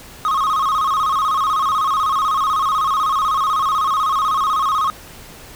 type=tone with vibrato; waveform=triangle; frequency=1169 Hz; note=D6; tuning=8 cents flat; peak=-13 dBFS; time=0.25-4.9 s; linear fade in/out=0 ms; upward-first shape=square; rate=16 Hz; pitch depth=120 cents each way; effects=pink hiss -39 dBFS RMS until 5.55 s